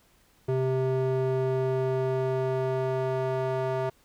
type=tone with band-pass filter sweep; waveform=square; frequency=130.81 Hz; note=C3; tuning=in tune; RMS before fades=-27 dBFS; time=0.48-3.9 s; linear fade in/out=10 ms; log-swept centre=350 to 640 Hz; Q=1.4; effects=pink hiss -63 dBFS RMS until 4.04 s